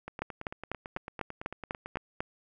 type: two click trains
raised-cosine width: 0.5 ms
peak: -17 / -24 dBFS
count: 9 / 18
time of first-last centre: 0.22-2.205 / 0.08-1.971 s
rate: 4.03 / 8.99 Hz
effects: none